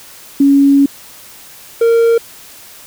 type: tone pair in turn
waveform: sine / triangle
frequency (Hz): 278.9 / 462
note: C#4 / A#4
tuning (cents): +11 / -16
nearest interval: major sixth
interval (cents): 873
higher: second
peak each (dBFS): -5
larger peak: neither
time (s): 0.4-0.86 / 1.81-2.18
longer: first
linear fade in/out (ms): 5
effects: white hiss -37 dBFS RMS until 2.86 s